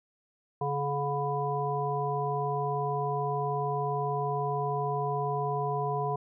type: harmonic tone with a mistuned harmonic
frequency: 141.8 Hz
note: C#3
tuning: 40 cents sharp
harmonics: 1 / 3 / 5 / 7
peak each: -33 / -33 / -33 / -33 dBFS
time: 0.61-6.16 s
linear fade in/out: 5 ms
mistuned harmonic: 5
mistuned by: +25 cents
effects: none